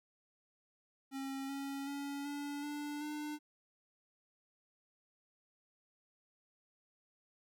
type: tone with pitch steps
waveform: square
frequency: 270.6 / 276.1 / 281.8 / 287.5 / 293.4 / 299.4 Hz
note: C#4 / C#4 / C#4 / D4 / D4 / D4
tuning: -42 / -7 / +29 / -37 / -2 / +33 cents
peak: -40 dBFS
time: 1.11-3.39 s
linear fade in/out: 50 ms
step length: 380 ms
effects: none